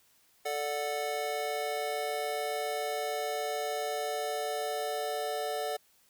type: chord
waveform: square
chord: D major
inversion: second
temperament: just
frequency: 440.5 / 587.3 / 734.2 Hz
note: A4 / D5 / F#5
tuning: +2 / 0 / -14 cents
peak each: -37 / -37 / -36 dBFS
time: 0.45-5.77 s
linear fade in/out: 10 ms
effects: white hiss -66 dBFS RMS until 6.09 s